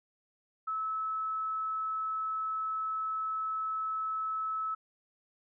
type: tone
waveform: sine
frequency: 1300 Hz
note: E6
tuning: 24 cents flat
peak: -31 dBFS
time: 0.67-4.75 s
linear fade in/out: 10 ms
effects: none